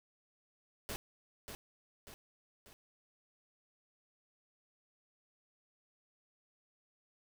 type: noise with echo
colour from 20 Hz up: pink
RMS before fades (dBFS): -41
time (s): 0.89-0.96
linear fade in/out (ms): 0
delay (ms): 590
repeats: 3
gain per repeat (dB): -6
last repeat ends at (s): 2.73
effects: none